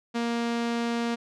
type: tone with low-pass filter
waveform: sawtooth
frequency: 234.5 Hz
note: A#3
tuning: 11 cents sharp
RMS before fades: -28 dBFS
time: 0.14-1.16 s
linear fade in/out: 20 ms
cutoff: 5500 Hz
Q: 0.8
effects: none